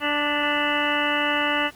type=harmonic tone with a mistuned harmonic; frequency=293.7 Hz; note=D4; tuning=in tune; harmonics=1 / 2 / 3 / 4 / 5 / 6 / 7 / 9 / 10; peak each=-29 / -29 / -29 / -29 / -29 / -29 / -29 / -29 / -29 dBFS; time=0-1.71 s; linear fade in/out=50 ms; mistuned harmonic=7; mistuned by=-32 cents; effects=pink hiss -50 dBFS RMS until 1.75 s + Opus 32 kbps